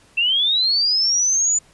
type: linear sweep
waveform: sine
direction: up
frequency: 2655 to 7050 Hz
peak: -15 dBFS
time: 0.17-1.59 s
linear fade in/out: 10 ms
effects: pink hiss -53 dBFS RMS until 1.73 s + resampled to 24000 Hz